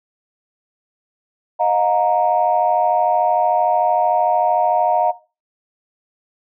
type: chord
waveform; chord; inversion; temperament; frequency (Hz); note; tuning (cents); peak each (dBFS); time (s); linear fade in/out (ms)
sine; Eb suspended second; none; equal with one note detuned; 622.3 / 715.6 / 932.3; Eb5 / F5 / Bb5; 0 / +42 / 0; -19 / -17 / -18; 1.59-5.12; 20
effects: noise-tail reverb RT60 0.3 s tail -17 dB re dry + tanh soft clip ceiling -4 dBFS